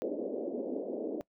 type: band-pass noise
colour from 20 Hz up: white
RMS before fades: -36 dBFS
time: 0.02-1.21 s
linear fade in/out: 0 ms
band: 230 to 570 Hz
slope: 48 dB/octave
effects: noise-tail reverb RT60 0.1 s tail -21 dB re dry